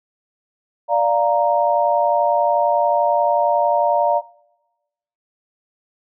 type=chord; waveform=sine; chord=Bb major; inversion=first; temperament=equal; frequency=587.3 / 698.5 / 932.3 Hz; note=D5 / F5 / Bb5; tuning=0 / 0 / 0 cents; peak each=-18 dBFS; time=0.88-4.22 s; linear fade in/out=50 ms; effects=noise-tail reverb RT60 1.0 s tail -22 dB re dry